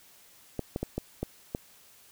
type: clicks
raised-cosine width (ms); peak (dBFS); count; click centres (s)
2; -17; 6; 0.593 / 0.761 / 0.83 / 0.98 / 1.23 / 1.549
effects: white hiss -57 dBFS RMS until 2.11 s